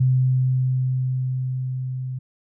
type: tone with level ramp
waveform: sine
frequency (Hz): 128.9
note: C3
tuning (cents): -26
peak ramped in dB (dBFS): -14 to -26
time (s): 0-2.19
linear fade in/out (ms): 10
effects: none